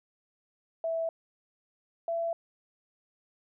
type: tone pair in turn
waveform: sine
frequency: 657 / 670.4 Hz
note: E5 / E5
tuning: -6 / +29 cents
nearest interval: unison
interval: 35 cents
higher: second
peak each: -28 dBFS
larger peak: neither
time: 0.84-1.09 / 2.08-2.33 s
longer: neither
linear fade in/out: 2 ms
effects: none